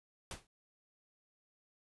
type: noise with exponential decay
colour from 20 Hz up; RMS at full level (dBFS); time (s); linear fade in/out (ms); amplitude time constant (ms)
pink; -39; 0.31-0.47; 2; 34
effects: resampled to 24000 Hz